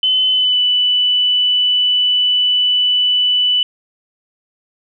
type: tone with pitch glide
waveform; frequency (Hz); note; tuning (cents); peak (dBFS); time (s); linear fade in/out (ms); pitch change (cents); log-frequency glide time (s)
sine; 3034 to 2980; F#7 to F#7; +43 to +12; -11; 0.03-3.63; 2; -31; 0.3-0.6
effects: none